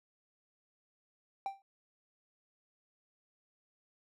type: tone with exponential decay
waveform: triangle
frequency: 784 Hz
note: G5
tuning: in tune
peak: -29 dBFS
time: 1.46-1.62 s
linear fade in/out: 1 ms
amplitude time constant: 34 ms
effects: none